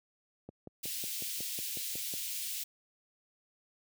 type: click train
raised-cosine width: 2 ms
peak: -31 dBFS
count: 10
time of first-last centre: 0.49-2.138 s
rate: 5.46 Hz
type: high-pass noise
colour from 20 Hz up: white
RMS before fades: -38 dBFS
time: 0.83-2.64 s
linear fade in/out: 10 ms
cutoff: 2500 Hz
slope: 24 dB/octave
effects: high-pass 100 Hz 12 dB/octave